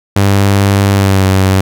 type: tone with pitch glide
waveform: sawtooth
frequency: 99.4 to 95.35 Hz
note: G2 to G2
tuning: +25 to -47 cents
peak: -3 dBFS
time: 0.16-1.61 s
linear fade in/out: 5 ms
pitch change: -72 cents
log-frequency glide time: 0.92-1.25 s
effects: none